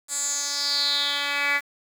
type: tone with band-pass filter sweep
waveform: 10% pulse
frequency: 285.7 Hz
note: D4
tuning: 48 cents flat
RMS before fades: -25 dBFS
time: 0.08-1.61 s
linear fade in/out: 50 ms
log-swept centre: 8400 to 2100 Hz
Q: 5.6
effects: 7-bit